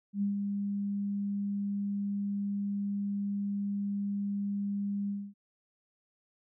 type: tone with ADSR envelope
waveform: sine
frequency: 201.3 Hz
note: G3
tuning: 46 cents sharp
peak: -26 dBFS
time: 0.13-5.34 s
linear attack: 89 ms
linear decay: 130 ms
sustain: -4 dB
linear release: 250 ms
effects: none